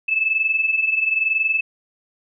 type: tone pair together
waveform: sine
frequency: 2600 / 2621 Hz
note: E7 / E7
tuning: -24 / -11 cents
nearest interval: unison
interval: 13 cents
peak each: -23 / -18 dBFS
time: 0.08-1.61 s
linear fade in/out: 10 ms
effects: none